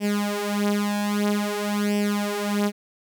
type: tone with flanger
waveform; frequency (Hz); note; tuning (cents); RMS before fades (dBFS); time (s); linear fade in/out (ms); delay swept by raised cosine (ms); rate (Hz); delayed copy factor
sawtooth; 205.9; G#3; -15; -24; 0-2.72; 50; 0.37 to 6.07; 0.51; +0.8
effects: none